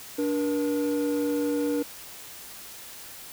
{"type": "tone pair together", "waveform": "triangle", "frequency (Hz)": [291.6, 477.8], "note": ["D4", "A#4"], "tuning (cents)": [-12, 43], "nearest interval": "major sixth", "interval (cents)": 855, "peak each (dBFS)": [-23, -25], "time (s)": [0.18, 1.83], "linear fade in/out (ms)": 10, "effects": ["tanh soft clip ceiling -16 dBFS", "white hiss -43 dBFS RMS until 3.32 s"]}